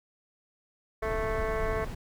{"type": "noise", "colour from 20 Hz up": "brown", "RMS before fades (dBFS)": -34, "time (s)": [1.02, 1.95], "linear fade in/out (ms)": 10}
{"type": "harmonic tone", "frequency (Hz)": 220, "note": "A3", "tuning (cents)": 0, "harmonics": [2, 3, 4, 5, 6, 7, 8, 9, 10], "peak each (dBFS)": [-32, -34, -44, -37, -45, -43, -43, -44, -46], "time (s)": [1.02, 1.85], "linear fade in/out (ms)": 10}
{"effects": []}